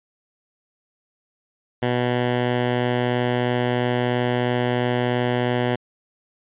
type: tone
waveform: 10% pulse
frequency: 123 Hz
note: B2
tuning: 7 cents flat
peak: -11 dBFS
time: 1.82-5.76 s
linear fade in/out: 10 ms
effects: resampled to 8000 Hz